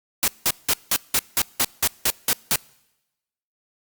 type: noise bursts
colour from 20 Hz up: white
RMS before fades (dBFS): -19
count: 11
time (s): 0.23-2.558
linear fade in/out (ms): 0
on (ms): 48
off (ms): 180
effects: noise-tail reverb RT60 1.0 s tail -25 dB re dry + Opus 48 kbps